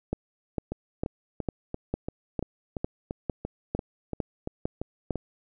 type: two click trains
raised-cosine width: 2 ms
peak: -14 / -18 dBFS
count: 12 / 14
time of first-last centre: 0.13-5.107 / 0.72-5.157 s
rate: 2.21 / 2.93 Hz
effects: none